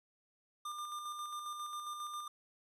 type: tone with tremolo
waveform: square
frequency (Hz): 1200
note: D6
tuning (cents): +37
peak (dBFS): -40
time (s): 0.65-2.28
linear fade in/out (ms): 5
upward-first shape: square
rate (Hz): 7.4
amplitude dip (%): 35
effects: resampled to 32000 Hz